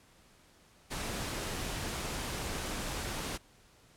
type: noise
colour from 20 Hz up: pink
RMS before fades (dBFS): -37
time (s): 0.9-3.38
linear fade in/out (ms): 20
effects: pink hiss -62 dBFS RMS until 3.96 s + low-pass 11000 Hz 12 dB/octave